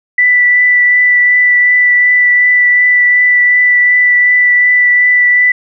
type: tone with vibrato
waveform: sine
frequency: 1975.5 Hz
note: B6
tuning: in tune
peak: -5 dBFS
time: 0.18-5.52 s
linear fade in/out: 5 ms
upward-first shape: triangle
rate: 2.7 Hz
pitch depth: 11 cents each way
effects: none